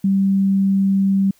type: tone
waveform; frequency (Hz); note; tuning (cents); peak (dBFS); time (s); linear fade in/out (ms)
sine; 194.8; G3; -11; -13; 0.04-1.31; 5
effects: white hiss -57 dBFS RMS until 1.39 s